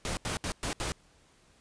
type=noise bursts at uneven times; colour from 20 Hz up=pink; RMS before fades=-33 dBFS; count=5; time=0.05-0.17 / 0.25-0.37 / 0.44-0.52 / 0.63-0.73 / 0.8-0.92 s; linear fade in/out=0 ms; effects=pink hiss -63 dBFS RMS until 1.6 s + resampled to 22050 Hz